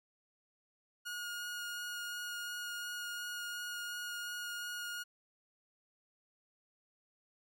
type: tone with vibrato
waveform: sawtooth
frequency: 1436 Hz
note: F6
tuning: 48 cents sharp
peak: -36 dBFS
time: 1.05-5.04 s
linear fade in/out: 20 ms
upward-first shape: sine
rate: 2.8 Hz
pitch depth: 9 cents each way
effects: none